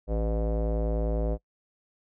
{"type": "tone with low-pass filter", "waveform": "square", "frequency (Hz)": 55.1, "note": "A1", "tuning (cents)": 3, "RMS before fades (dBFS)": -27, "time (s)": [0.07, 1.38], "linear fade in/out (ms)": 50, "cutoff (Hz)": 560, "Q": 4.3, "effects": ["noise-tail reverb RT60 0.1 s tail -23 dB re dry"]}